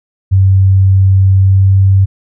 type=tone with pitch glide; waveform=sine; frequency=95.9 to 96.68 Hz; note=G2 to G2; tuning=-37 to -23 cents; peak=-4 dBFS; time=0.31-2.06 s; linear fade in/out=20 ms; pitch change=+14 cents; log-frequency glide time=1.38-1.73 s; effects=none